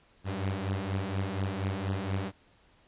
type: beating tone pair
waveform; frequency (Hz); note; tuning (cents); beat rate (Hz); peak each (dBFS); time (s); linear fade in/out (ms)
sawtooth; 94.8 / 99; F#2 / G2; +43 / +18; 4.2; -29; 0.24-2.32; 50
effects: pink hiss -63 dBFS RMS until 2.87 s + resampled to 8000 Hz